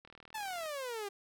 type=click train; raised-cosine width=0.3 ms; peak=-37 dBFS; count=25; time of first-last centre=0.05-0.659 s; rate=39.4 Hz
type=exponential sweep; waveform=sawtooth; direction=down; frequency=893 to 392 Hz; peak=-34 dBFS; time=0.34-1.09 s; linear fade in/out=10 ms
effects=none